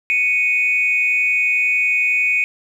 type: tone pair together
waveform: sine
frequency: 2220 / 2489 Hz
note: C#7 / D#7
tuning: +2 / 0 cents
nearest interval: major second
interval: 198 cents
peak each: -18 / -15 dBFS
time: 0.1-2.44 s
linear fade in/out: 0 ms
effects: tanh soft clip ceiling -7 dBFS + 8-bit